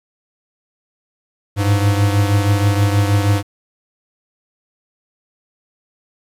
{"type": "beating tone pair", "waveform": "square", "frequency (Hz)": [100.4, 106.7], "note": ["G2", "G#2"], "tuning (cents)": [42, 47], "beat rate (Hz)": 6.3, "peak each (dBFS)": [-14, -20], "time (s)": [1.56, 3.43], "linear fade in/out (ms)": 50, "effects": ["resampled to 32000 Hz", "8-bit"]}